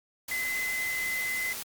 sine tone in noise, 2038 Hz, C7, 46 cents flat, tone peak -29 dBFS, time 0.31-1.53 s, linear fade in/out 5 ms, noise white, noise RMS -37 dBFS, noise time 0.28-1.63 s, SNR +5 dB, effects Opus 48 kbps

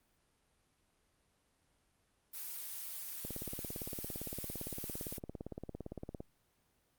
blue noise, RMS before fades -44 dBFS, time 2.33-5.19 s, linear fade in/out 20 ms
click train, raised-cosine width 2 ms, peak -29 dBFS, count 53, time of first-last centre 3.25-6.205 s, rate 17.6 Hz
effects pink hiss -75 dBFS RMS until 6.98 s + Opus 32 kbps

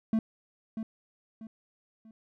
triangle tone with echo, 221.7 Hz, A3, 13 cents sharp, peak -21 dBFS, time 0.13-0.19 s, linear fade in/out 2 ms, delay 640 ms, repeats 3, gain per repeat -9 dB, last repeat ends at 2.11 s, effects none

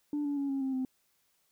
sine tone with pitch steps, 293.7 / 286.5 / 279.5 / 272.6 / 265.9 / 259.4 Hz, D4 / D4 / C#4 / C#4 / C4 / C4, 0 / -43 / +14 / -29 / +28 / -15 cents, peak -28 dBFS, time 0.13-0.85 s, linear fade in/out 2 ms, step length 120 ms, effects tanh soft clip ceiling -27 dBFS + white hiss -73 dBFS RMS until 1.51 s

